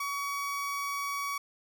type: tone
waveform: 30% pulse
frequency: 1130 Hz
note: C#6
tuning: 33 cents sharp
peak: -29 dBFS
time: 0-1.38 s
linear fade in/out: 5 ms
effects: none